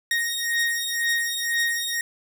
sawtooth beating tone pair, 1864.7 / 1866.7 Hz, A#6 / A#6, 0 / +2 cents, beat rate 2 Hz, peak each -22 dBFS, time 0.11-2.01 s, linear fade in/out 2 ms, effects none

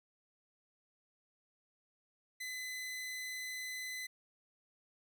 sawtooth tone, 2018 Hz, B6, 37 cents sharp, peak -37 dBFS, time 2.4-4.07 s, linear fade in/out 10 ms, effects none

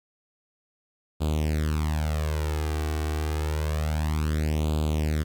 sawtooth tone with flanger, 76.8 Hz, D#2, 22 cents flat, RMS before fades -26 dBFS, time 1.2-5.24 s, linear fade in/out 20 ms, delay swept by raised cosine 0.26 to 2.66 ms, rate 0.28 Hz, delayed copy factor +0.85, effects 10-bit

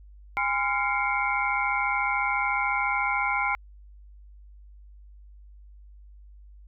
sine tone cluster, 813 / 1023 / 1387 / 2133 / 2267 Hz, G#5 / C6 / F6 / C7 / C#7, -37 / -39 / -12 / +33 / +38 cents, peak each -29 / -30 / -30 / -29 / -31 dBFS, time 0.37-3.55 s, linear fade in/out 0 ms, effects added 50 Hz sine -46 dBFS peak until 6.67 s

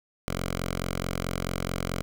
5% pulse tone with notch filter, 44.61 Hz, F1, 38 cents sharp, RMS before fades -31 dBFS, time 0.28-2.02 s, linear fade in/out 0 ms, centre 340 Hz, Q 1.6, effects none

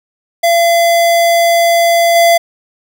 square tone with level steps, 680 Hz, F5, 46 cents flat, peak -8 / -6 dBFS, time 0.43-2.38 s, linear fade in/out 10 ms, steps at 2.15 s, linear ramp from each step 10 ms, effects none

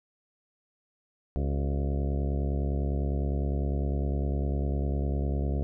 harmonic tone with a mistuned harmonic, 69.9 Hz, C#2, 15 cents sharp, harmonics 1 / 2 / 3 / 4 / 5 / 6 / 7 / 8 / 9 / 10, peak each -27 / -33 / -37 / -39 / -41 / -43 / -44 / -45 / -46 / -47 dBFS, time 1.36-5.63 s, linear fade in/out 0 ms, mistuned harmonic 5, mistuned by +72 cents, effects none

